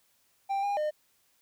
triangle tone with pitch steps, 788 / 809 / 607 Hz, G5 / G#5 / D#5, +9 / -46 / -43 cents, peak -25 dBFS, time 0.49-0.91 s, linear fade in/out 20 ms, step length 140 ms, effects white hiss -69 dBFS RMS until 1.41 s

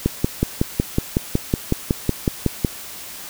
click train, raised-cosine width 3 ms, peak -3 dBFS, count 15, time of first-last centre 0.06-2.648 s, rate 5.41 Hz, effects white hiss -35 dBFS RMS until 3.29 s

